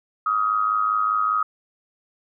sine tone with amplitude modulation, 1259 Hz, D#6, 20 cents sharp, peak -15 dBFS, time 0.26-1.43 s, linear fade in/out 5 ms, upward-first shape sine, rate 105 Hz, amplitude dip 75%, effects none

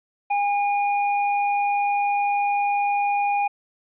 square tone, 813 Hz, G#5, 37 cents flat, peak -20 dBFS, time 0.3-3.48 s, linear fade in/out 10 ms, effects resampled to 8000 Hz + 10-bit

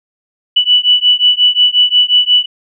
sine beating tone pair, 2960 / 2965.6 Hz, F#7 / F#7, 0 / +3 cents, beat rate 5.6 Hz, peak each -10 dBFS, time 0.56-2.46 s, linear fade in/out 10 ms, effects none

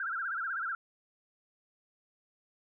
sine tone with vibrato, 1465 Hz, F#6, 18 cents flat, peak -32 dBFS, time 0-0.75 s, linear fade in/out 2 ms, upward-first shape sine, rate 16 Hz, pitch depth 180 cents each way, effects none

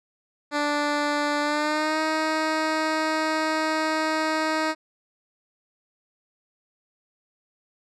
10% pulse tone with pitch glide, 293.1 to 314.1 Hz, D4 to D#4, -3 to +16 cents, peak -14 dBFS, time 0.51-4.75 s, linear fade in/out 50 ms, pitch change +119 cents, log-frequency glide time 1.41-2 s, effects low-pass 6000 Hz 12 dB/octave

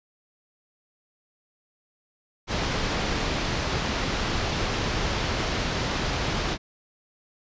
pink low-pass noise, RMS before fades -27 dBFS, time 2.47-6.58 s, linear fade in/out 50 ms, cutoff 5700 Hz, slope 24 dB/octave, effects resampled to 16000 Hz

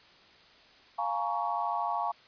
sine chord, Bb minor seventh, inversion second, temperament just, 699.2 / 839.1 / 932.3 / 1118.8 Hz, F5 / Ab5 / Bb5 / Db6, +2 / +18 / 0 / +16 cents, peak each -34 dBFS, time 0.98-2.12 s, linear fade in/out 10 ms, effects white hiss -57 dBFS RMS until 2.27 s + resampled to 11025 Hz

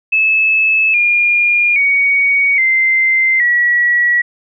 sine tone with pitch steps, 2605 / 2417 / 2242 / 2080 / 1929.1 Hz, E7 / D7 / C#7 / C7 / B6, -21 / +49 / +19 / -11 / -41 cents, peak -9 dBFS, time 0.12-4.22 s, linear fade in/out 10 ms, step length 820 ms, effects none

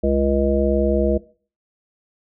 harmonic tone with a mistuned harmonic, 69 Hz, C#2, 7 cents flat, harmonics 1 / 3 / 5 / 7 / 9, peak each -22 / -22 / -22 / -22 / -22 dBFS, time 0.03-1.18 s, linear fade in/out 10 ms, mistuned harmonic 1, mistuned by -80 cents, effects noise-tail reverb RT60 0.4 s tail -19 dB re dry

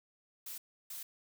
blue noise bursts at uneven times, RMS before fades -44 dBFS, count 2, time 0.46-0.58 / 0.9-1.03 s, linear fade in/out 5 ms, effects none

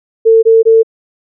sine tone bursts, 449.9 Hz, A4, 39 cents sharp, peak -3 dBFS, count 3, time 0.25-0.832 s, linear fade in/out 20 ms, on 180 ms, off 21 ms, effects none

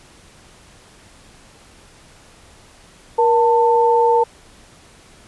sine tone pair together, 472.5 / 892 Hz, A#4 / A5, +23 / +23 cents, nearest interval major seventh, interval 1100 cents, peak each -14 dBFS, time 3.18-4.24 s, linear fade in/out 10 ms, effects pink hiss -47 dBFS RMS until 5.27 s + resampled to 24000 Hz

